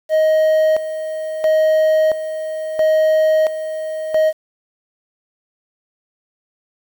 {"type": "tone with tremolo", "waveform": "triangle", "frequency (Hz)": 627, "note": "D#5", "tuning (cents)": 13, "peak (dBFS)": -9, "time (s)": [0.09, 4.33], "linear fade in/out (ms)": 50, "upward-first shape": "square", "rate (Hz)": 0.74, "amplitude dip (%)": 70, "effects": ["7-bit"]}